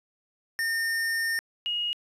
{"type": "tone pair in turn", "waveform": ["square", "sine"], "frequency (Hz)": [1820, 2877], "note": ["A#6", "F#7"], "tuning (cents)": [-42, -49], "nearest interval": "minor sixth", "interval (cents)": 793, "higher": "second", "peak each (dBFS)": -26, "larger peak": "neither", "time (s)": [[0.59, 1.39], [1.66, 1.93]], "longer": "first", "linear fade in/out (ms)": 0, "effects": ["resampled to 32000 Hz", "10-bit"]}